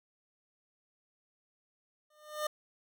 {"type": "tone with exponential growth", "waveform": "25% pulse", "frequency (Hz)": 605, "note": "D#5", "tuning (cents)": -49, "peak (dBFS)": -26, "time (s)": [2.1, 2.47], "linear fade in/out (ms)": 5, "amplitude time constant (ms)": 80, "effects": []}